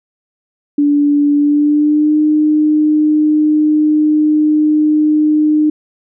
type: tone with pitch glide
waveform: sine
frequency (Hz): 290 to 304.4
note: D4 to D#4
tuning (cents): -22 to -38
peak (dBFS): -8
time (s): 0.78-5.7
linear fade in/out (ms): 5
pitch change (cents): +84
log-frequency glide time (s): 1.36-2.18
effects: none